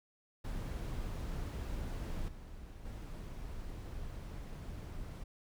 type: noise with level steps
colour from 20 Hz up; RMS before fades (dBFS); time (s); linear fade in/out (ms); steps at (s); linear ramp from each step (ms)
brown; -39 / -49 / -44; 0.44-5.24; 10; 2.28 / 2.85; 5
effects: none